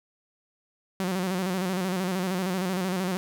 sawtooth tone with vibrato, 185 Hz, F#3, in tune, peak -22 dBFS, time 1-3.17 s, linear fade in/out 0 ms, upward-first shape square, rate 13 Hz, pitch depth 61 cents each way, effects none

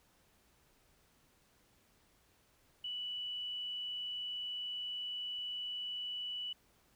sine tone, 2960 Hz, F#7, in tune, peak -38 dBFS, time 2.84-6.53 s, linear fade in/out 5 ms, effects pink hiss -70 dBFS RMS until 6.95 s

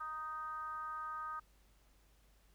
sine tone with frequency modulation, 1244.5 Hz, D#6, in tune, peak -40 dBFS, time 0-1.4 s, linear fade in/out 10 ms, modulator 309 Hz, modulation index 0.6, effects added 50 Hz sine -67 dBFS peak until 2.54 s + pink hiss -72 dBFS RMS until 2.54 s

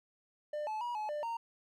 triangle tone with pitch steps, 598 / 864 / 962 / 853 / 595 / 924 Hz, D5 / A5 / B5 / G#5 / D5 / A#5, +31 / -32 / -46 / +46 / +22 / -16 cents, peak -33 dBFS, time 0.53-1.37 s, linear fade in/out 5 ms, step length 140 ms, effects none

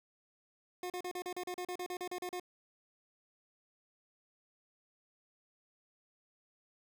25% pulse tone bursts, 360 Hz, F#4, 47 cents flat, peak -34 dBFS, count 15, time 0.83-2.398 s, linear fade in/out 2 ms, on 70 ms, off 37 ms, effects none

